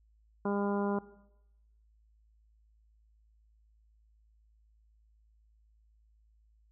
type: harmonic tone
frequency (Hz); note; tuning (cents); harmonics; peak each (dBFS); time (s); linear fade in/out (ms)
201.7; G3; +50; 1 / 2 / 3 / 4 / 5 / 6 / 7; -32 / -34 / -40 / -41 / -40 / -48 / -45; 0.45-0.99; 5
effects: noise-tail reverb RT60 0.9 s tail -18 dB re dry + added 54 Hz sine -63 dBFS peak until 6.71 s